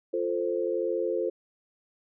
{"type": "chord", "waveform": "sine", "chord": "F major", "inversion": "none", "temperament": "equal with one note detuned", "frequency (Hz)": [349.2, 442, 523.3], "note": ["F4", "A4", "C5"], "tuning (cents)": [0, 8, 0], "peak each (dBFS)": -30, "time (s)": [0.13, 1.3], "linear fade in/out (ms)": 10, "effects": []}